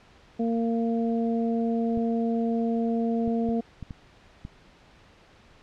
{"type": "harmonic tone", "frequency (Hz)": 230, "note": "A#3", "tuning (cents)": -23, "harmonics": [1, 2, 3], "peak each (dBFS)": [-24, -30, -34], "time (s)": [0.39, 3.61], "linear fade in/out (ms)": 10}
{"type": "clicks", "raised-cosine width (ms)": 5, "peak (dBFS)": -24, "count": 6, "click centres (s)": [1.975, 3.277, 3.489, 3.827, 3.908, 4.451]}
{"effects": ["pink hiss -55 dBFS RMS until 5.62 s", "low-pass 4000 Hz 12 dB/octave"]}